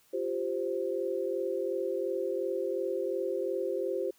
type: chord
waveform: sine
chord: F suspended second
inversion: none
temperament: equal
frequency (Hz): 349.2 / 392 / 523.3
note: F4 / G4 / C5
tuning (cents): 0 / 0 / 0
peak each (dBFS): -35 / -33 / -33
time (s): 0.13-4.11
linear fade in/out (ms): 10
effects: white hiss -65 dBFS RMS until 4.18 s